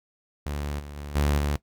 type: tone with level steps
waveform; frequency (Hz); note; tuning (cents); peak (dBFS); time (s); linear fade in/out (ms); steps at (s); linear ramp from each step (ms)
sawtooth; 72.6; D2; -19; -25 / -34 / -31 / -17 / -20; 0.46-1.56; 0; 0.79 / 0.96 / 1.15 / 1.38; 10
effects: noise-tail reverb RT60 0.1 s tail -18 dB re dry